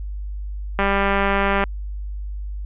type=click train; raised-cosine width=0.5 ms; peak=-5 dBFS; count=169; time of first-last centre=0.79-1.638 s; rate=198 Hz; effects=added 50 Hz sine -26 dBFS peak until 2.65 s + resampled to 8000 Hz